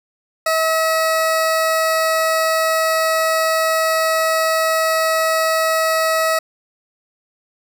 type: tone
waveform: 20% pulse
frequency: 643 Hz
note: E5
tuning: 43 cents flat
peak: -10 dBFS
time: 0.46-6.39 s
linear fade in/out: 5 ms
effects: none